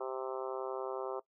harmonic tone, 130.81 Hz, C3, in tune, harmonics 3 / 4 / 5 / 6 / 7 / 8 / 9 / 10, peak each -40 / -42 / -44 / -46 / -47 / -48 / -49 / -50 dBFS, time 0-1.2 s, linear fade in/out 10 ms, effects noise-tail reverb RT60 0.1 s tail -18 dB re dry

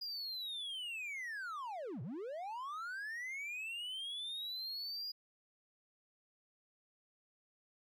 triangle linear two-way sweep, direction down then up, 4900 to 106.6 to 4900 Hz, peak -39 dBFS, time 0.01-5.12 s, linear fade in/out 10 ms, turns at 2.02 s, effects none

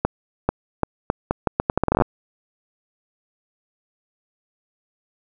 accelerating click train, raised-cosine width 1 ms, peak -3 dBFS, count 18, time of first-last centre 0.05-2.021 s, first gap 440 ms, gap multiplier 0.78, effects none

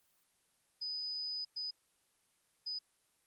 sine tone bursts at uneven times, 4988 Hz, D#8, 3 cents sharp, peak -37 dBFS, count 3, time 0.81-1.45 / 1.56-1.71 / 2.66-2.79 s, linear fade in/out 10 ms, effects white hiss -74 dBFS RMS until 3.26 s + Opus 24 kbps

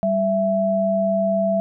sine tone pair together, 195.59 / 664 Hz, G3 / E5, -4 / +12 cents, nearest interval octave + major sixth, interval 2116 cents, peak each -22 / -18 dBFS, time 0.03-1.6 s, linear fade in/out 0 ms, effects none

